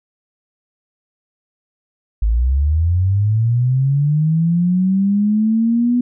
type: linear sweep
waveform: sine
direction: up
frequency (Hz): 51 to 246.9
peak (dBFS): -12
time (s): 2.22-6.01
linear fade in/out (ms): 5
effects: none